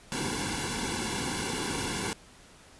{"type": "noise with comb filter", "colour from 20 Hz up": "pink", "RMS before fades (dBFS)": -32, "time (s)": [0.12, 2.13], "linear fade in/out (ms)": 0, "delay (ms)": 1.6, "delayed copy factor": -1, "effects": ["pink hiss -54 dBFS RMS until 2.79 s", "resampled to 24000 Hz"]}